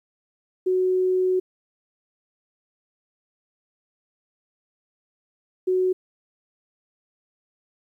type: tone pair in turn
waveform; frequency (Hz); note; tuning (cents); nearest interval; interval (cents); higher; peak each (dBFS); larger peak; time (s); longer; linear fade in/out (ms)
sine; 370 / 370; F#4 / F#4; 0 / 0; unison; 0; neither; -18; neither; 0.66-1.4 / 5.67-5.93; first; 10
effects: 10-bit